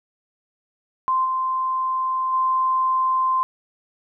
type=tone with level steps; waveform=sine; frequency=1041 Hz; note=C6; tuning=9 cents flat; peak=-17 / -20 / -17 dBFS; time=1.08-3.43 s; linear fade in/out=0 ms; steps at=1.24 / 2.32 s; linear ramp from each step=20 ms; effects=none